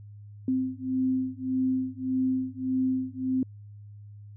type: beating tone pair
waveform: sine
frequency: 258.5 / 260.2 Hz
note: C4 / C4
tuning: -21 / -9 cents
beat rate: 1.7 Hz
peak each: -28 dBFS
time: 0.48-3.43 s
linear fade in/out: 2 ms
effects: added 103 Hz sine -43 dBFS peak until 4.36 s